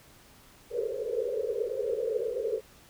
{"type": "band-pass noise", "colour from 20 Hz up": "white", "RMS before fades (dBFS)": -31, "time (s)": [0.7, 2.61], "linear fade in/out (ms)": 50, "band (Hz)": [410, 520], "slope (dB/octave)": 96, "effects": ["pink hiss -56 dBFS RMS until 2.89 s"]}